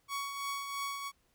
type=tone with tremolo; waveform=sawtooth; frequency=1119 Hz; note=C#6; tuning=16 cents sharp; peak=-30 dBFS; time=0.08-1.12 s; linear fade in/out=50 ms; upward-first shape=triangle; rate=3 Hz; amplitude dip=50%; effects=pink hiss -73 dBFS RMS until 1.34 s